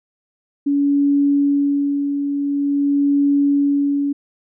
sine tone with tremolo, 283.5 Hz, C#4, 39 cents sharp, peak -12 dBFS, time 0.66-4.13 s, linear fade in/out 10 ms, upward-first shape sine, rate 0.47 Hz, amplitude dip 50%, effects none

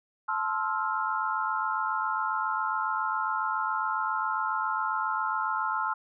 sine chord, F major seventh, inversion first, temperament just, 873.1 / 1047.7 / 1309.6 / 1396.9 Hz, A5 / C6 / E6 / F6, -14 / +2 / -12 / 0 cents, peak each -32 dBFS, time 0.28-5.94 s, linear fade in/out 10 ms, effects none

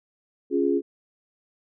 sine chord, Db major, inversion none, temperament equal, 277.2 / 349.2 / 415.3 Hz, Db4 / F4 / Ab4, 0 / 0 / 0 cents, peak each -24 dBFS, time 0.5-0.82 s, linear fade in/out 50 ms, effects none

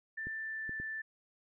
sine tone with pitch glide, 1775 to 1763.8 Hz, A6 to A6, +15 to +4 cents, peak -37 dBFS, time 0.17-1.02 s, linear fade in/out 10 ms, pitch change -11 cents, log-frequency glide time 0.28-0.69 s
clicks, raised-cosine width 3 ms, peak -32 dBFS, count 3, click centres 0.27 / 0.694 / 0.8 s
effects none

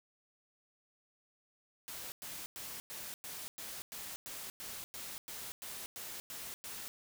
white noise bursts, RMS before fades -45 dBFS, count 15, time 1.88-6.88 s, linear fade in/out 0 ms, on 240 ms, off 100 ms, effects none

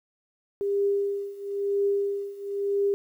sine tone with tremolo, 400.9 Hz, G4, 39 cents sharp, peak -20 dBFS, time 0.61-2.94 s, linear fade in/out 0 ms, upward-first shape triangle, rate 1 Hz, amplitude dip 90%, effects 10-bit

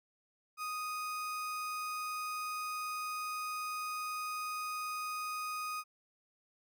35% pulse tone, 1244.5 Hz, D#6, in tune, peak -35 dBFS, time 0.57-5.84 s, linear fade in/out 50 ms, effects none

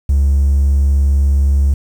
triangle tone, 69.7 Hz, C#2, 10 cents sharp, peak -6 dBFS, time 0.09-1.74 s, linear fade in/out 5 ms, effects tanh soft clip ceiling -4 dBFS + 7-bit

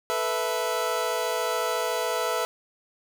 25% pulse chord, A suspended second, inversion none, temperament equal, 440 / 493.9 / 659.3 Hz, A4 / B4 / E5, 0 / 0 / 0 cents, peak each -28 / -25 / -25 dBFS, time 0.1-2.45 s, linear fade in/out 0 ms, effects none

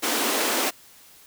pink high-pass noise, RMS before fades -24 dBFS, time 0.02-0.71 s, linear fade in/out 20 ms, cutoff 240 Hz, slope 48 dB/octave, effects white hiss -51 dBFS RMS until 1.26 s

